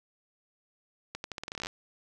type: accelerating click train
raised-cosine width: 0.2 ms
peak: -19 dBFS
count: 15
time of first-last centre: 1.15-1.669 s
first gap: 91 ms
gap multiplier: 0.84
effects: none